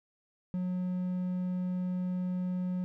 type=tone; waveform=triangle; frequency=181.7 Hz; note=F#3; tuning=31 cents flat; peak=-28 dBFS; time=0.54-2.84 s; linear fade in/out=0 ms; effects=none